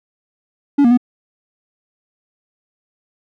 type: tone with pitch steps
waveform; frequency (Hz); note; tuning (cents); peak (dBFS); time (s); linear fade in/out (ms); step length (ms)
triangle; 284.7 / 237.6 / 245.9; C#4 / A#3 / B3; +46 / +33 / -7; -6; 0.78-0.975; 10; 65
effects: none